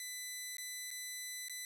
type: tone with dropouts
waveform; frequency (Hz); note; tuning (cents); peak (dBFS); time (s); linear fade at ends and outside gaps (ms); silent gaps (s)
10% pulse; 2000; B6; +21; -33; 0-1.65; 1; 0.569-0.582 / 0.906-0.912 / 1.484-1.496
effects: none